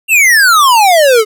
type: exponential sweep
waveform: square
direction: down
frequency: 2794 to 415.3 Hz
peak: -5 dBFS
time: 0.08-1.25 s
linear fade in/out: 50 ms
effects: none